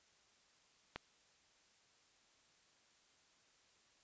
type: click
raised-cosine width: 0.3 ms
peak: -26 dBFS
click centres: 0.96 s
effects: white hiss -71 dBFS RMS until 4.03 s + resampled to 16000 Hz